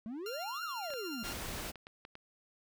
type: exponential two-way sweep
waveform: triangle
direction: up then down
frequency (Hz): 209.5 to 1461 to 209.5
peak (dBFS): -37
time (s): 0.06-1.23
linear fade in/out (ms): 0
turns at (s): 0.63
type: tone with tremolo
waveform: 15% pulse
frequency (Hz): 1393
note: F6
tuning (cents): -5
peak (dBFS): -34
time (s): 0.26-1.33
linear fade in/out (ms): 2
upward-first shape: sine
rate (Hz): 14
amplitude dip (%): 30
type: clicks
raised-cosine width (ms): 0.3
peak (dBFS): -32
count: 6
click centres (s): 0.904 / 0.937 / 1.757 / 1.869 / 2.051 / 2.154
type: noise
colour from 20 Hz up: pink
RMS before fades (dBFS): -41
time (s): 1.23-1.72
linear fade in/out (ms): 20
effects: none